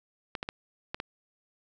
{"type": "clicks", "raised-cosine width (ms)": 0.3, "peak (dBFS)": -17, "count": 5, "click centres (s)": [0.352, 0.429, 0.489, 0.945, 1.001], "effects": []}